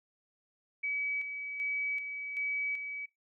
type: tone with tremolo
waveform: sine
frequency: 2280 Hz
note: C#7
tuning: 48 cents sharp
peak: -31 dBFS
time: 0.83-3.06 s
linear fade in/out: 10 ms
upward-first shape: square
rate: 1.3 Hz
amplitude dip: 50%
effects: noise-tail reverb RT60 0.2 s tail -19 dB re dry